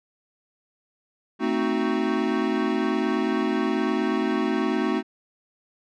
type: chord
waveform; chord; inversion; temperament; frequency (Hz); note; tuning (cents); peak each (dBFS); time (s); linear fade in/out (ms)
square; A diminished seventh; none; equal with one note detuned; 222.8 / 261.6 / 311.1 / 370; A3 / C4 / Eb4 / Gb4; +22 / 0 / 0 / 0; -28; 1.39-5.03; 50
effects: low-pass 3000 Hz 12 dB/octave